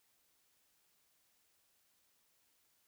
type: silence
effects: white hiss -75 dBFS RMS until 2.87 s